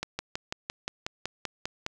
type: slowing click train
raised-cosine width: 0.2 ms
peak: -14 dBFS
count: 11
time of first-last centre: 0.03-1.864 s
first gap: 160 ms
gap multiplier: 1.03
effects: none